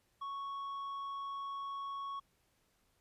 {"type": "tone with tanh clipping", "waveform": "triangle", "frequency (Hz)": 1108.7, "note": "C#6", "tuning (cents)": 0, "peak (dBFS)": -40, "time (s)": [0.21, 2.2], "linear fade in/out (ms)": 10, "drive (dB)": 9, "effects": ["pink hiss -75 dBFS RMS until 3 s", "resampled to 32000 Hz"]}